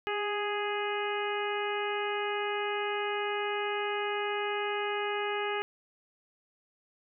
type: harmonic tone with a mistuned harmonic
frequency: 415.3 Hz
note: G#4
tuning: in tune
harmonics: 1 / 2 / 3 / 4 / 5 / 6 / 7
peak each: -33 / -36 / -38 / -39 / -40 / -41 / -41 dBFS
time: 0.07-5.62 s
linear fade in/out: 0 ms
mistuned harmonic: 1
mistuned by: -29 cents
effects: none